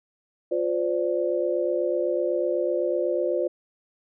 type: tone cluster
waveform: sine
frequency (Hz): 353.6 / 515 / 583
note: F4 / C5 / D5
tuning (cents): +22 / -28 / -13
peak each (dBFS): -26 / -26 / -27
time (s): 0.51-3.48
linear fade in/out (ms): 10
effects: none